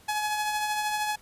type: tone with tremolo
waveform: sawtooth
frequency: 846 Hz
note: G#5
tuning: 32 cents sharp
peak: -21 dBFS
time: 0.08-1.16 s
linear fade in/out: 10 ms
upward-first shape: triangle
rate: 13 Hz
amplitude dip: 40%
effects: pink hiss -56 dBFS RMS until 1.21 s + resampled to 32000 Hz